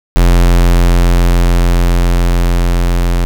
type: tone with level ramp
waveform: square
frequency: 43.52 Hz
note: F1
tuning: 5 cents flat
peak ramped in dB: -5 to -10 dBFS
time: 0.16-3.25 s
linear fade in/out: 0 ms
effects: none